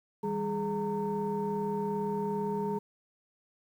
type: tone cluster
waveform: sine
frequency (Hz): 162.7 / 200.2 / 418.6 / 916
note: E3 / G3 / G#4 / A#5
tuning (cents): -22 / +37 / +14 / -31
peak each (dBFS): -40 / -33 / -32 / -35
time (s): 0.23-2.79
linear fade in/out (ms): 10
effects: tanh soft clip ceiling -22 dBFS + 10-bit